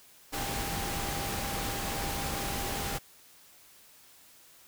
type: tone in noise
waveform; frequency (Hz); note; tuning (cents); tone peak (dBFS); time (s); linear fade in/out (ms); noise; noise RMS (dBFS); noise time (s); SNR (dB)
sine; 796; G5; +26; -40; 0.32-2.99; 20; pink; -34; 0.32-2.99; -9
effects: white hiss -57 dBFS RMS until 4.67 s